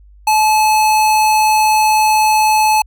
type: tone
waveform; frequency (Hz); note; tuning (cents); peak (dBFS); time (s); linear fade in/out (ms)
square; 862; A5; -36; -10; 0.27-2.82; 5
effects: added 50 Hz sine -40 dBFS peak until 2.86 s